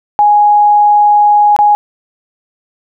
sine tone with dropouts, 830.6 Hz, G#5, in tune, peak -4 dBFS, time 0.19-1.75 s, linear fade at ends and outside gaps 0 ms, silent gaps 1.564-1.589 s, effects none

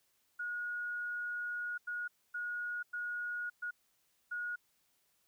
sine tone bursts at uneven times, 1446 Hz, F#6, 40 cents flat, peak -36 dBFS, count 6, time 0.39-1.78 / 1.87-2.08 / 2.34-2.83 / 2.93-3.5 / 3.62-3.71 / 4.31-4.56 s, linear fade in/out 10 ms, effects white hiss -75 dBFS RMS until 5.27 s

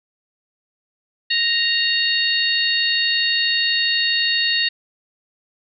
harmonic tone with a mistuned harmonic, 932.3 Hz, A#5, in tune, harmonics 2 / 3 / 4 / 5, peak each -22 / -22 / -22 / -22 dBFS, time 1.3-4.69 s, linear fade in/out 10 ms, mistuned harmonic 5, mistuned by -110 cents, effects none

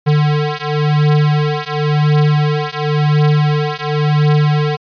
square beating tone pair, 148.8 / 149.74 Hz, D3 / D3, +23 / +34 cents, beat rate 0.94 Hz, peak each -15 dBFS, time 0.06-4.77 s, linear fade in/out 20 ms, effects resampled to 11025 Hz

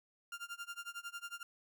30% pulse tone with tremolo, 1396.9 Hz, F6, in tune, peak -38 dBFS, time 0.32-1.43 s, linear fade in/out 2 ms, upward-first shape sine, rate 11 Hz, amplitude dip 95%, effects none

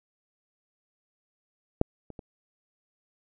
clicks, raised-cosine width 2 ms, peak -7 / -28 / -27 dBFS, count 3, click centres 1.814 / 2.103 / 2.192 s, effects none

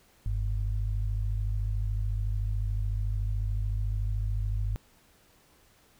sine tone pair together, 48.04 / 101.8 Hz, G1 / G#2, -34 / -34 cents, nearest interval octave + minor second, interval 1300 cents, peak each -28 / -31 dBFS, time 0.26-4.76 s, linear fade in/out 0 ms, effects pink hiss -62 dBFS RMS until 5.99 s

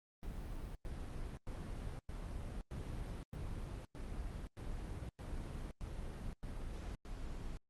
brown noise bursts, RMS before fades -44 dBFS, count 12, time 0.23-7.57 s, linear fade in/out 0 ms, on 520 ms, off 100 ms, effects Opus 32 kbps

